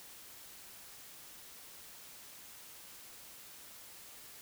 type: silence
effects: white hiss -53 dBFS RMS until 4.41 s